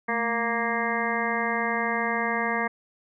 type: harmonic tone with a mistuned harmonic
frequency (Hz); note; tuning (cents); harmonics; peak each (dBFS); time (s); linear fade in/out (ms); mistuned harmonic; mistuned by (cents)
233.1; A#3; 0; 1 / 2 / 3 / 4 / 5 / 7 / 8 / 9; -32 / -32 / -32 / -32 / -32 / -32 / -32 / -32; 0.08-2.68; 10; 1; -80
effects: none